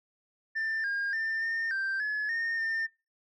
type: tone with pitch steps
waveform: sine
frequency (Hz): 1784 / 1618 / 1793 / 1818 / 1570 / 1706 / 1833 / 1806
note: A6 / G#6 / A6 / A#6 / G6 / G#6 / A#6 / A6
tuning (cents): +23 / -46 / +32 / -44 / +2 / +46 / -30 / +45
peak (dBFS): -26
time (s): 0.55-2.87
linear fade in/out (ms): 20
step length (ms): 290
effects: noise-tail reverb RT60 0.3 s tail -26 dB re dry + tanh soft clip ceiling -27 dBFS